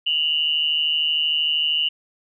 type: tone pair together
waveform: sine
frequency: 2820 / 2973 Hz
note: F7 / F#7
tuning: +16 / +8 cents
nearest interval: minor second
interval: 92 cents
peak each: -21 dBFS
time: 0.06-1.89 s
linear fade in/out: 10 ms
effects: none